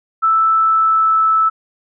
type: tone with pitch glide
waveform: sine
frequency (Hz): 1318.5 to 1310.9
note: E6 to E6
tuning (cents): 0 to -10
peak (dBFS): -10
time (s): 0.22-1.5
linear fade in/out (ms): 20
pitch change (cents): -10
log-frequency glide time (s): 0.52-1.25
effects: none